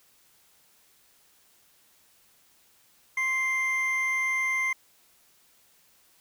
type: tone pair together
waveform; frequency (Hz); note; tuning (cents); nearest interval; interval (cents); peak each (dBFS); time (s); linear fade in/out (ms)
triangle; 1051.3 / 2093; C6 / C7; +8 / 0; octave; 1192; -33 / -23; 3.17-4.73; 5
effects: white hiss -62 dBFS RMS until 6.2 s